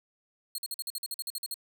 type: tone bursts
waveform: 15% pulse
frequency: 4280 Hz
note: C8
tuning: 38 cents sharp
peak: -26 dBFS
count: 13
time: 0.55-1.542 s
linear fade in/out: 2 ms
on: 32 ms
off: 48 ms
effects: 10-bit